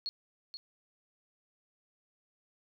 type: tone with echo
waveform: sine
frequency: 4324 Hz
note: C#8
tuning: 44 cents flat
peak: -33 dBFS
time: 0.06-0.09 s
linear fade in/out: 0 ms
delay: 480 ms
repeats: 1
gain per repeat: -8 dB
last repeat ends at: 0.57 s
effects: none